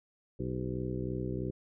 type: harmonic tone with a mistuned harmonic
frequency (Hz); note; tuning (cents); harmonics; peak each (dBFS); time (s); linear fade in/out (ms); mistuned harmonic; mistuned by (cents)
63.1; B1; +38; 1 / 2 / 3 / 4 / 5 / 6 / 7 / 8; -42 / -37 / -40 / -45 / -40 / -39 / -49 / -46; 0.39-1.51; 10; 7; -91
effects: none